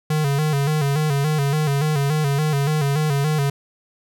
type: tone with vibrato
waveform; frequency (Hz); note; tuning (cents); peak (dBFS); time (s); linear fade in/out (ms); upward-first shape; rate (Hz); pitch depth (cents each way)
square; 146.7; D3; -2; -18; 0.1-3.5; 5; square; 3.5; 82
effects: none